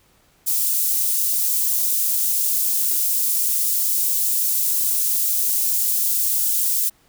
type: high-pass noise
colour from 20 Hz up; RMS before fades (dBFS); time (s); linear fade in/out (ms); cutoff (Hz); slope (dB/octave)
white; -20; 0.46-6.9; 20; 8400; 12
effects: pink hiss -58 dBFS RMS until 7.08 s